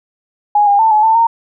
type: tone with pitch steps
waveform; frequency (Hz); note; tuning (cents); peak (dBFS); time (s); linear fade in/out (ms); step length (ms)
sine; 830 / 809 / 890 / 852 / 890 / 920; G#5 / G#5 / A5 / G#5 / A5 / A#5; -1 / -46 / +20 / +44 / +20 / -23; -7; 0.55-1.27; 5; 120
effects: none